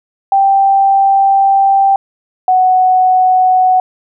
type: tone pair in turn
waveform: sine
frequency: 784 / 742 Hz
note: G5 / F#5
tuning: 0 / +5 cents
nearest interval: minor second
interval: 95 cents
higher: first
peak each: -6 dBFS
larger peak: neither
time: 0.32-1.96 / 2.48-3.8 s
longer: first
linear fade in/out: 2 ms
effects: none